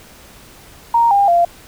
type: tone with pitch steps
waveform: sine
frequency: 932.3 / 802.3 / 690.4 Hz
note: A#5 / G5 / F5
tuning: 0 / +40 / -20 cents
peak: -9 dBFS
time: 0.94-1.45 s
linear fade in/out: 5 ms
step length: 170 ms
effects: pink hiss -42 dBFS RMS until 1.67 s